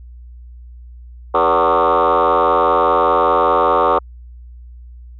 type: tone with frequency modulation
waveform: sine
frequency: 830 Hz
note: G#5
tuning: 1 cent flat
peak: -9 dBFS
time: 1.34-3.99 s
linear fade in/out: 10 ms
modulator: 85 Hz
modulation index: 5.1
effects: tanh soft clip ceiling -8 dBFS + added 60 Hz sine -34 dBFS peak until 5.19 s